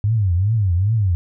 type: tone with vibrato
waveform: sine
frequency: 99 Hz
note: G2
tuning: 18 cents sharp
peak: -14 dBFS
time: 0.04-1.15 s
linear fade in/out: 0 ms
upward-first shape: triangle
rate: 2.5 Hz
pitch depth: 290 cents each way
effects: none